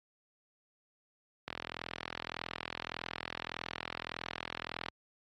click train, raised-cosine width 0.3 ms, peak -21 dBFS, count 143, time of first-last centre 1.48-4.885 s, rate 41.7 Hz, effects high-pass 60 Hz 12 dB/octave + AAC 32 kbps

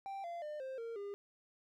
triangle tone with pitch steps, 784 / 686.5 / 601.1 / 526.3 / 460.8 / 403.5 Hz, G5 / F5 / D5 / C5 / A#4 / G#4, 0 / -30 / +40 / +10 / -20 / -50 cents, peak -39 dBFS, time 0.06-1.14 s, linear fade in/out 0 ms, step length 180 ms, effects none

